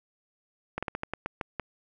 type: slowing click train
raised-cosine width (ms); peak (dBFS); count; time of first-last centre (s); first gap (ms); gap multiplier
0.5; -16; 9; 0.78-1.597; 46; 1.22
effects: none